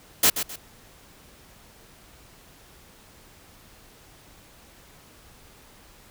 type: noise with echo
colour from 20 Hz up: white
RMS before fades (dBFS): -17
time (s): 0.23-0.3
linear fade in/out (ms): 5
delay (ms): 130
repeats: 2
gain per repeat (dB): -10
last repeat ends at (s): 0.56
effects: pink hiss -52 dBFS RMS until 6.1 s